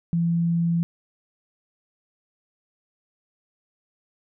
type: tone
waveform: sine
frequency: 168.9 Hz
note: E3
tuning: 42 cents sharp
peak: -19 dBFS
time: 0.13-0.83 s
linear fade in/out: 0 ms
effects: none